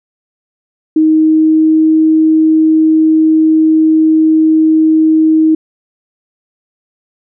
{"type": "tone with pitch glide", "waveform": "sine", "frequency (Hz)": [313.8, 316], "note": ["D#4", "D#4"], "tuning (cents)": [15, 27], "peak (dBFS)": -5, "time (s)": [0.96, 5.55], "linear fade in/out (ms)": 5, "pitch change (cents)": 12, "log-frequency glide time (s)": [1.06, 1.94], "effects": []}